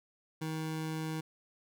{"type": "tone", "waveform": "25% pulse", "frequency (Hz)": 158.2, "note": "D#3", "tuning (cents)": 29, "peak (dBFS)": -31, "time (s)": [0.41, 1.21], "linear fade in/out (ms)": 10, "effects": []}